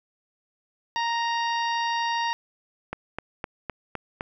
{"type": "harmonic tone", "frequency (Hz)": 932.3, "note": "A#5", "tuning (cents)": 0, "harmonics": [1, 2, 3, 4, 5, 6], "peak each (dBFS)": [-25, -31, -35, -37, -39, -41], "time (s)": [0.96, 2.33], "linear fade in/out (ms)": 0}
{"type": "click train", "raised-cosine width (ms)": 0.5, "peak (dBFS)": -15, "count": 6, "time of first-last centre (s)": [2.93, 4.209], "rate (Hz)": 3.91}
{"effects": []}